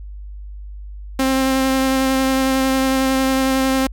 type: tone with vibrato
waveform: sawtooth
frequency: 264.8 Hz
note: C4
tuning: 21 cents sharp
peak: -11 dBFS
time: 1.19-3.87 s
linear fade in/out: 5 ms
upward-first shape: sine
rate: 11 Hz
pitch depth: 11 cents each way
effects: added 50 Hz sine -30 dBFS peak until 3.92 s